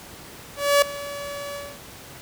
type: tone with ADSR envelope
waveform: sawtooth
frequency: 571 Hz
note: D5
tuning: 49 cents flat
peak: -9 dBFS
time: 0.56-1.8 s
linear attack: 260 ms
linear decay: 4 ms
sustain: -18 dB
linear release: 250 ms
effects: pink hiss -42 dBFS RMS until 2.21 s + high-pass 60 Hz 12 dB/octave